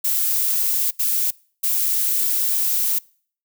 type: noise bursts at uneven times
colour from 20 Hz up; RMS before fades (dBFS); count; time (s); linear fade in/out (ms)
violet; -20; 3; 0.04-0.91 / 0.99-1.31 / 1.63-2.99; 10
effects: noise-tail reverb RT60 0.5 s tail -25 dB re dry